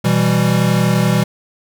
square chord, E minor, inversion second, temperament equal, 123.47 / 164.81 / 196 Hz, B2 / E3 / G3, 0 / 0 / 0 cents, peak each -17 dBFS, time 0.04-1.24 s, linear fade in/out 10 ms, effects none

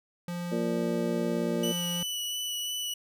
square tone, 174.61 Hz, F3, in tune, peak -33 dBFS, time 0.28-2.03 s, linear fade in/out 2 ms
harmonic tone, 116.54 Hz, A#2, in tune, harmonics 2 / 3 / 4 / 5, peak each -31 / -33 / -34 / -35 dBFS, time 0.51-1.73 s, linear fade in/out 20 ms
sawtooth tone with vibrato, 2960 Hz, F#7, in tune, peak -28 dBFS, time 1.63-2.94 s, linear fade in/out 5 ms, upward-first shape sine, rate 2.9 Hz, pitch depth 13 cents each way
effects none

